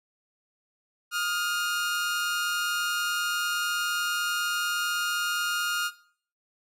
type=tone pair together; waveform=sawtooth; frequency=1244.5 / 1413.7 Hz; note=D#6 / F6; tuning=0 / +21 cents; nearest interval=major second; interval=221 cents; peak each=-30 / -23 dBFS; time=1.11-5.91 s; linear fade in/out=50 ms; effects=noise-tail reverb RT60 0.5 s tail -17 dB re dry + MP3 64 kbps